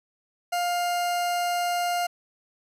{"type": "tone", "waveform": "40% pulse", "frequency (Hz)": 704, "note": "F5", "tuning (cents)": 14, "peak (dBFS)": -23, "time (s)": [0.52, 2.07], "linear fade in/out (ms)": 10, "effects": ["resampled to 32000 Hz", "9-bit"]}